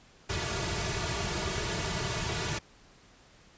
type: noise with comb filter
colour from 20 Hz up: pink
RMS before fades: -32 dBFS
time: 0.29-2.59 s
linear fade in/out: 10 ms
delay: 3.8 ms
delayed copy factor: -0.9
effects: pink hiss -58 dBFS RMS until 3.57 s + resampled to 16000 Hz